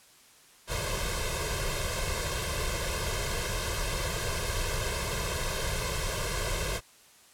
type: noise with comb filter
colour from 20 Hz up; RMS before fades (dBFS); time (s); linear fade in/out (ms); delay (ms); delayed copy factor
pink; -31; 0.67-6.81; 50; 1.9; +0.95
effects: white hiss -57 dBFS RMS until 7.33 s + low-pass 11000 Hz 12 dB/octave